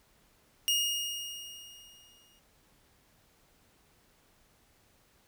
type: tone with exponential decay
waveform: sawtooth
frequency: 2856 Hz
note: F7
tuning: 38 cents sharp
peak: -21 dBFS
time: 0.68-2.39 s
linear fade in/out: 0 ms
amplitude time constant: 370 ms
effects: pink hiss -66 dBFS RMS until 5.27 s